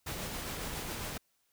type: noise with tremolo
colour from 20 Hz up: pink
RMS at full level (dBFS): -38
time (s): 0.06-1.18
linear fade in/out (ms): 10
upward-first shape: sine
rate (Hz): 7.3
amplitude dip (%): 25
effects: white hiss -75 dBFS RMS until 1.52 s